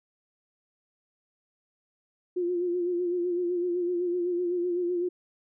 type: tone with vibrato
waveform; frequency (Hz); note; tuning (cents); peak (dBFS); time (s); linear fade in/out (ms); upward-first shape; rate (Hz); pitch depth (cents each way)
sine; 353.1; F4; +19; -25; 2.36-5.09; 10; sine; 7.9; 45
effects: none